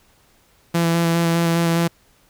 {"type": "tone with vibrato", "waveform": "sawtooth", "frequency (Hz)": 168, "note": "E3", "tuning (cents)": 33, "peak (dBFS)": -12, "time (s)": [0.74, 1.88], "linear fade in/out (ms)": 10, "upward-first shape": "square", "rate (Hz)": 4.9, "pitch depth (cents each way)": 12, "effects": ["pink hiss -57 dBFS RMS until 2.29 s"]}